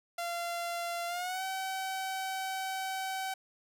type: tone with pitch glide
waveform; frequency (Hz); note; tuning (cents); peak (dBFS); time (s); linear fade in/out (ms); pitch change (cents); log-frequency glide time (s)
sawtooth; 688 to 763.4; F5 to G5; -26 to -46; -30; 0.18-3.34; 5; +180; 1.07-1.43
effects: none